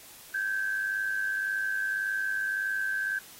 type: tone pair together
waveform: sine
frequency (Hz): 1559.4 / 1661.2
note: G6 / G#6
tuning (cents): -10 / 0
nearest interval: minor second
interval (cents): 110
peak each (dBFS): -28 / -35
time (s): 0.34-3.19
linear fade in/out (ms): 5
effects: white hiss -50 dBFS RMS until 3.39 s + AAC 48 kbps